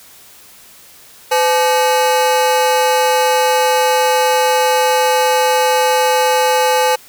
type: ring-modulated tone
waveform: 40% pulse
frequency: 683 Hz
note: F5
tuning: 39 cents flat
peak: -7 dBFS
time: 1.31-6.96 s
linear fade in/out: 10 ms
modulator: 176 Hz
effects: white hiss -42 dBFS RMS until 7.08 s